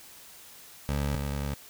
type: tone pair in turn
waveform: 20% pulse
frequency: 71.2 / 70.63 Hz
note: C#2 / C#2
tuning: +47 / +33 cents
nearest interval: unison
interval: 14 cents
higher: first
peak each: -22 / -25 dBFS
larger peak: first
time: 0.89-1.15 / 1.15-1.54 s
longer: second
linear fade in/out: 0 ms
effects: white hiss -50 dBFS RMS until 1.69 s